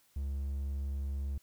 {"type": "tone", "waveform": "triangle", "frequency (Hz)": 69.3, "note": "C#2", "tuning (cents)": 0, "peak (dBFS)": -31, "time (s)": [0.16, 1.38], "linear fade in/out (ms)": 5, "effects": ["white hiss -68 dBFS RMS until 1.42 s"]}